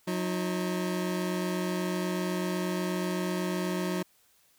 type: tone pair together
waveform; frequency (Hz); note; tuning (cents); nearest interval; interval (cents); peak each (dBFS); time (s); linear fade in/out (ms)
25% pulse; 181.3 / 314.5; F#3 / D#4; -35 / +19; minor seventh; 954; -26 / -31; 0.07-4.03; 10
effects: white hiss -65 dBFS RMS until 4.58 s